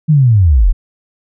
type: linear sweep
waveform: sine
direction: down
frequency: 160.6 to 32.16 Hz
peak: -5 dBFS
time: 0.08-0.73 s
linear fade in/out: 20 ms
effects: none